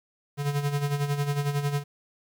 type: tone with tremolo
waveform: square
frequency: 143.6 Hz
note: D3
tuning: 39 cents flat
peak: -23 dBFS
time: 0.37-1.84 s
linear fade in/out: 50 ms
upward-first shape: sine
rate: 11 Hz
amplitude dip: 65%
effects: 10-bit